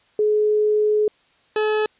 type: tone pair in turn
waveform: sine / 40% pulse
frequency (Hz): 423.9 / 428.6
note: G#4 / A4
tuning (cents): +35 / -45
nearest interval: unison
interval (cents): 20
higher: second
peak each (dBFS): -15 / -17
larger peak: first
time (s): 0.19-1.08 / 1.56-1.86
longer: first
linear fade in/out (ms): 2
effects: white hiss -59 dBFS RMS until 1.99 s + resampled to 8000 Hz